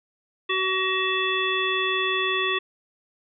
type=harmonic tone with a mistuned harmonic; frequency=377.1 Hz; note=F#4; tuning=33 cents sharp; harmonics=1 / 3 / 5 / 7 / 9; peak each=-28 / -28 / -28 / -28 / -28 dBFS; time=0.49-2.59 s; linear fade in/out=10 ms; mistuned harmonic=9; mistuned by=+20 cents; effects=none